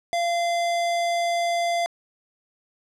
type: tone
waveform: square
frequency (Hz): 688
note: F5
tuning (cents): -26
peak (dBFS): -22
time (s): 0.13-1.86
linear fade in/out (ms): 0
effects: low-pass 8000 Hz 12 dB/octave